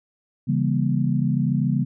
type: chord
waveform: sine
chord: C# diminished seventh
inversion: none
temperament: just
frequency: 138.59 / 166.31 / 199.57 / 239.5 Hz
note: C#3 / E3 / G3 / Bb3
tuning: 0 / +16 / +31 / +47 cents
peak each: -22 / -25 / -25 / -25 dBFS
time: 0.47-1.85 s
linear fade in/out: 20 ms
effects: none